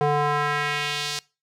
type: tone with band-pass filter sweep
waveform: square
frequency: 146.83 Hz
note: D3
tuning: in tune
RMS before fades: -24 dBFS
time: 0.01-1.19 s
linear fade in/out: 0 ms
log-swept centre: 630 to 5100 Hz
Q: 1.4
effects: noise-tail reverb RT60 0.3 s tail -24 dB re dry